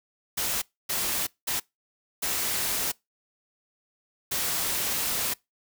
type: noise bursts at uneven times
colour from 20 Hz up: white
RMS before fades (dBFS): -28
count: 5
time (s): 0.37-0.62 / 0.89-1.27 / 1.47-1.6 / 2.22-2.92 / 4.31-5.34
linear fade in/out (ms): 10
effects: noise-tail reverb RT60 0.2 s tail -24 dB re dry